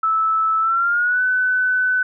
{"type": "tone with pitch glide", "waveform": "sine", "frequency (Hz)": [1310, 1504.8], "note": ["E6", "F#6"], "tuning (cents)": [-11, 29], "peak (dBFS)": -15, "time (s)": [0.03, 2.03], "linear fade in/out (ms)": 5, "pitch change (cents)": 240, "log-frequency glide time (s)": [0.6, 1.22], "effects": []}